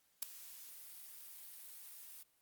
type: noise with ADSR envelope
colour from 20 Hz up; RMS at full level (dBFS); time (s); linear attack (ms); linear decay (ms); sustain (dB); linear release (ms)
blue; -34; 0.22-2.23; 7; 7; -19; 5
effects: white hiss -75 dBFS RMS until 2.41 s + Opus 48 kbps